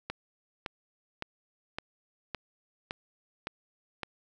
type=click train; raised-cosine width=0.3 ms; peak=-18 dBFS; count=8; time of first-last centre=0.1-4.033 s; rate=1.78 Hz; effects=none